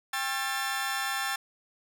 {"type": "tone cluster", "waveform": "sawtooth", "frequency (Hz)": [796, 1081, 1352, 1761], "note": ["G5", "C#6", "E6", "A6"], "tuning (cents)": [26, -44, 43, 1], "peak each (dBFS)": [-31, -34, -32, -29], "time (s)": [0.13, 1.36], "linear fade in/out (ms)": 5, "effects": []}